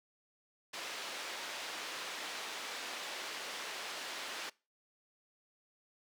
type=band-pass noise; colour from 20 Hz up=white; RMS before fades=-43 dBFS; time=0.73-4.5 s; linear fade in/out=10 ms; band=380 to 4000 Hz; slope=12 dB/octave; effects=noise-tail reverb RT60 0.3 s tail -23 dB re dry